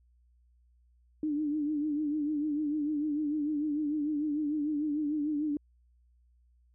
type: tone with vibrato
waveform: sine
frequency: 298.9 Hz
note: D4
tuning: 31 cents sharp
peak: -28 dBFS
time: 1.23-5.57 s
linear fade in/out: 2 ms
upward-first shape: triangle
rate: 6.7 Hz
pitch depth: 80 cents each way
effects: added 60 Hz sine -62 dBFS peak until 6.74 s